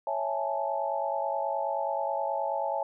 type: chord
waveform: sine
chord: A major seventh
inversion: first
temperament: equal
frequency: 554.4 / 659.3 / 830.6 / 880 Hz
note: C#5 / E5 / G#5 / A5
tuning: 0 / 0 / 0 / 0 cents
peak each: -33 dBFS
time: 0.07-2.83 s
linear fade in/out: 2 ms
effects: none